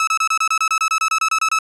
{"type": "tone bursts", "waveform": "30% pulse", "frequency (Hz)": 1300, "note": "E6", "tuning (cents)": -24, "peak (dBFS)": -12, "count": 16, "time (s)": [0, 1.588], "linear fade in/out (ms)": 2, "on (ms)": 73, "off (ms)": 28, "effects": ["resampled to 22050 Hz"]}